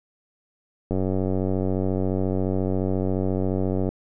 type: click train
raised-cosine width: 2 ms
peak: -12 dBFS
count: 282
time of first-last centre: 0.91-3.89 s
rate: 94.3 Hz
effects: none